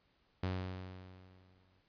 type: tone with exponential decay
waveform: sawtooth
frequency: 92.6 Hz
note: F#2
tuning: 2 cents sharp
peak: -29 dBFS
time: 0.43-1.81 s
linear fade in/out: 5 ms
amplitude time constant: 300 ms
effects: pink hiss -74 dBFS RMS until 1.88 s + resampled to 11025 Hz